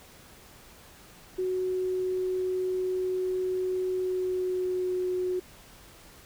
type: tone with pitch glide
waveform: sine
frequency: 370 to 365.5 Hz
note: F#4 to F#4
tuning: 0 to -21 cents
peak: -26 dBFS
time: 1.38-5.4 s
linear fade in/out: 10 ms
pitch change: -21 cents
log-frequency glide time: 3.94-4.98 s
effects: pink hiss -52 dBFS RMS until 6.25 s